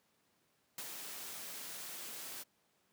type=noise with ADSR envelope; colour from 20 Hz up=white; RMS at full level=-42 dBFS; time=0.78-2.44 s; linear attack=3 ms; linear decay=50 ms; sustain=-4 dB; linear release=24 ms; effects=pink hiss -75 dBFS RMS until 2.92 s + high-pass 150 Hz 12 dB/octave